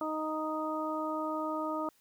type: harmonic tone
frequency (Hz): 311.1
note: D#4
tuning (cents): 0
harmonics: 1 / 2 / 3 / 4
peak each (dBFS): -36 / -37 / -39 / -37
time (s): 0.01-1.89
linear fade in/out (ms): 2
effects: white hiss -68 dBFS RMS until 2 s